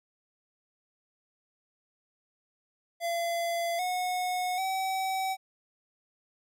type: tone with pitch steps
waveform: square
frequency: 681 / 729 / 763 Hz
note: F5 / F#5 / G5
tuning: -44 / -26 / -47 cents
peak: -29 dBFS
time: 3-5.37 s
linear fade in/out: 50 ms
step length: 790 ms
effects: none